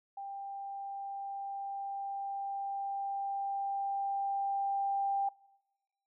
sine tone with level ramp, 792 Hz, G5, 18 cents sharp, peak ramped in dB -39 to -28 dBFS, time 0.17-5.29 s, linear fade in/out 5 ms, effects noise-tail reverb RT60 1.0 s tail -24 dB re dry

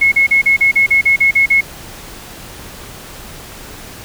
sine tone bursts, 2179 Hz, C#7, 30 cents flat, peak -7 dBFS, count 11, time 0.01-1.61 s, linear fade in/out 10 ms, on 110 ms, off 39 ms, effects pink hiss -33 dBFS RMS until 4.04 s

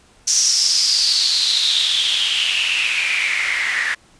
white noise with band-pass filter sweep, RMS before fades -18 dBFS, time 0.27-3.95 s, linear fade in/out 10 ms, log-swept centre 6000 to 1800 Hz, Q 7, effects pink hiss -52 dBFS RMS until 4.19 s + resampled to 22050 Hz

